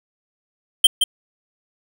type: tone with echo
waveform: square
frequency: 3136 Hz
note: G7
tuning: in tune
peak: -7 dBFS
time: 0.84-0.87 s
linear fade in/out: 5 ms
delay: 170 ms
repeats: 1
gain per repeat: -7 dB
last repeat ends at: 1.04 s
effects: none